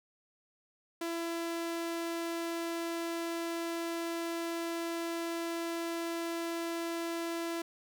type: tone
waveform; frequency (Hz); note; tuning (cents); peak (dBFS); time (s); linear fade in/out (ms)
sawtooth; 335.5; E4; +31; -30; 1.01-7.62; 5
effects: none